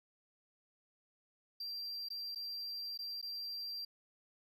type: tone with dropouts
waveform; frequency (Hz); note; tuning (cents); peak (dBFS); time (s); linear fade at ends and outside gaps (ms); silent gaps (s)
triangle; 4722; D8; +9; -39; 1.6-3.85; 5; 2.087-2.102 / 2.349-2.357 / 2.976-2.989 / 3.215-3.226
effects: none